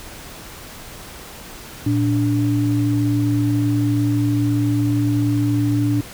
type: tone pair together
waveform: sine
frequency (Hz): 115.05 / 291.5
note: A#2 / D4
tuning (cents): -22 / -13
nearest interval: octave + major third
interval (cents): 1609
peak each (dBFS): -18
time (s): 1.86-6.01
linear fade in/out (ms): 5
effects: pink hiss -37 dBFS RMS until 6.13 s